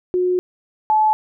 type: tone pair in turn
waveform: sine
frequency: 362.6 / 862.4 Hz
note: F#4 / A5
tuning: -35 / -35 cents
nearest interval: octave + minor third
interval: 1500 cents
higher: second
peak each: -15 / -12 dBFS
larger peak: second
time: 0.14-0.39 / 0.9-1.13 s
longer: first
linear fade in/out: 0 ms
effects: none